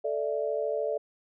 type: chord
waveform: sine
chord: A suspended fourth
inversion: none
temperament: just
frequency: 440 / 586.7 / 660 Hz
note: A4 / D5 / E5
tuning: 0 / -2 / +2 cents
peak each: -31 / -30 / -34 dBFS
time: 0.04-0.98 s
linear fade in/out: 10 ms
effects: none